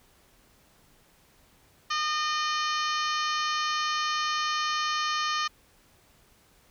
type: harmonic tone with a mistuned harmonic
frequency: 610 Hz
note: D#5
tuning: 34 cents flat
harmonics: 2 / 3 / 4 / 5 / 6 / 7 / 8 / 9 / 10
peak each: -28 / -34 / -38 / -35 / -41 / -37 / -42 / -40 / -41 dBFS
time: 1.9-5.48 s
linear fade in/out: 10 ms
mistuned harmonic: 10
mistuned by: +22 cents
effects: pink hiss -61 dBFS RMS until 6.7 s